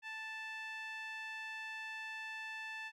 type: tone with band-pass filter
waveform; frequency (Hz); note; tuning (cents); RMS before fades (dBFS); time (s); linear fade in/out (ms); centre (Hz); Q
sawtooth; 880; A5; 0; -45; 0.02-2.92; 50; 2200; 3.7
effects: none